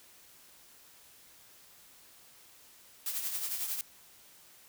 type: noise with tremolo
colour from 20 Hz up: blue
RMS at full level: -33 dBFS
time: 3.06-3.81 s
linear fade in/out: 2 ms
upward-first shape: triangle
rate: 11 Hz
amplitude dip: 60%
effects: white hiss -58 dBFS RMS until 4.68 s